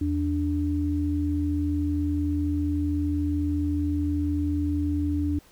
sine tone pair together, 82.1 / 292.6 Hz, E2 / D4, -6 / -6 cents, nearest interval octave + minor seventh, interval 2200 cents, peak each -26 / -25 dBFS, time 0.01-5.39 s, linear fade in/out 5 ms, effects pink hiss -56 dBFS RMS until 5.51 s

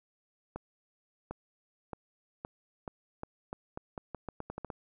accelerating click train, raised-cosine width 1 ms, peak -24 dBFS, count 16, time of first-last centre 0.56-4.702 s, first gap 750 ms, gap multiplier 0.83, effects none

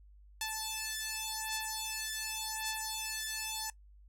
5% pulse beating tone pair, 875 / 875.88 Hz, A5 / A5, -10 / -8 cents, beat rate 0.88 Hz, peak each -27 dBFS, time 0.41-3.7 s, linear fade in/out 2 ms, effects noise-tail reverb RT60 0.1 s tail -20 dB re dry + added 50 Hz sine -55 dBFS peak until 4.08 s

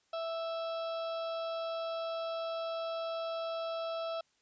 harmonic tone, 659.3 Hz, E5, in tune, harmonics 1 / 2 / 4 / 5 / 6 / 7 / 8, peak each -35 / -42 / -52 / -51 / -52 / -58 / -55 dBFS, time 0.13-4.21 s, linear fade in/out 5 ms, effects white hiss -73 dBFS RMS until 4.41 s + resampled to 16000 Hz

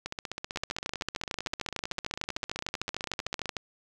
two click trains, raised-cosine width 0.2 ms, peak -17 / -14 dBFS, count 54 / 41, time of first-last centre 0.06-3.457 / 0.56-3.568 s, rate 15.6 / 13.3 Hz, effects none

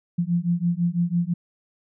sine beating tone pair, 170 / 176 Hz, F3 / F3, -46 / +14 cents, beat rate 6 Hz, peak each -23 dBFS, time 0.18-1.34 s, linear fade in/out 10 ms, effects none

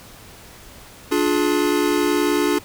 square chord, D diminished, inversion none, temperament just, 293.7 / 352.4 / 422.9 Hz, D4 / F4 / Ab4, 0 / +16 / +31 cents, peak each -21 / -22 / -23 dBFS, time 1.11-2.59 s, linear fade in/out 10 ms, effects pink hiss -43 dBFS RMS until 2.64 s

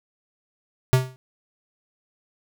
square tone with exponential decay, 129.2 Hz, C3, 21 cents flat, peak -11 dBFS, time 0.93-1.16 s, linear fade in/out 0 ms, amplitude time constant 49 ms, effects none

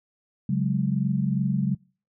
sine chord, C# suspended fourth, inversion none, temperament equal, 138.59 / 185 / 207.7 Hz, C#3 / F#3 / G#3, 0 / 0 / 0 cents, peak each -25 / -25 / -27 dBFS, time 0.49-1.75 s, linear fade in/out 5 ms, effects noise-tail reverb RT60 0.4 s tail -25 dB re dry

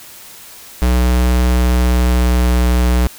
square tone with pitch glide, 61.74 to 61.24 Hz, B1 to B1, 0 to -14 cents, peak -11 dBFS, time 0.82-3.07 s, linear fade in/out 0 ms, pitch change -14 cents, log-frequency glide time 1.52-2.51 s, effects white hiss -37 dBFS RMS until 3.18 s

